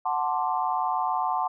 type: chord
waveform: sine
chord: D dominant seventh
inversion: first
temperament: equal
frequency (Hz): 740 / 880 / 1046.5 / 1174.7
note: F#5 / A5 / C6 / D6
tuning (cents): 0 / 0 / 0 / 0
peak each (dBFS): -28 / -28 / -29 / -33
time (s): 0.05-1.48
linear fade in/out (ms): 10
effects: none